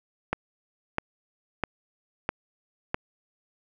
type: click train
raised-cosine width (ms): 0.5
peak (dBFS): -10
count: 5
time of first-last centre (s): 0.33-2.944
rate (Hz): 1.53
effects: none